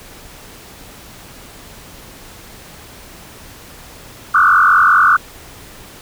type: tone with frequency modulation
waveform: sine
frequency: 1318.5 Hz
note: E6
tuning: in tune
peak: -7 dBFS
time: 4.34-5.17 s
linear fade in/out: 10 ms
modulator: 44.9 Hz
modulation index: 4.1
effects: pink hiss -38 dBFS RMS until 6.01 s